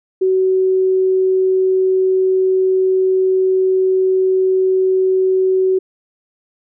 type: tone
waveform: sine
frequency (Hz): 376.1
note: F#4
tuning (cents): +28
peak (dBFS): -11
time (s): 0.21-5.79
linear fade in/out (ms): 10
effects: none